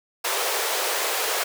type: high-pass noise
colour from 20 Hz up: pink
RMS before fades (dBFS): -25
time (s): 0.24-1.44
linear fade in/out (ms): 10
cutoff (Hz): 400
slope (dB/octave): 48
effects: none